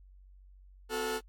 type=tone cluster; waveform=sawtooth; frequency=253.9 / 365.7 / 438.9 / 1440 Hz; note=B3 / F#4 / A4 / F#6; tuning=+48 / -20 / -4 / -47 cents; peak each=-38 / -38 / -29 / -37 dBFS; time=0.89-1.21 s; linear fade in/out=50 ms; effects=added 47 Hz sine -53 dBFS peak until 1.28 s + AAC 64 kbps